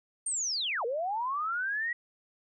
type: linear two-way sweep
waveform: sine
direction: down then up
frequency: 8910 to 445.2 to 1937 Hz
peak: -29 dBFS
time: 0.26-1.93 s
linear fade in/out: 5 ms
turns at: 0.85 s
effects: none